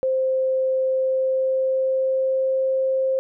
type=tone with pitch glide; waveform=sine; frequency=523.3 to 527.9 Hz; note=C5 to C5; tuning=0 to +15 cents; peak=-18 dBFS; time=0.03-3.19 s; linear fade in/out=0 ms; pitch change=+15 cents; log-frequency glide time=0.84-2.64 s; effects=none